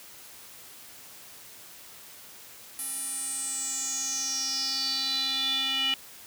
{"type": "tone with band-pass filter sweep", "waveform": "square", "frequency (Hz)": 267.6, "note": "C4", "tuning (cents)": 39, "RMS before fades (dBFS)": -30, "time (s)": [2.79, 5.94], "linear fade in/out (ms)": 0, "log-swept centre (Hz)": [11000, 2900], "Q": 8, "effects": ["white hiss -48 dBFS RMS until 6.26 s", "high-pass 60 Hz 12 dB/octave"]}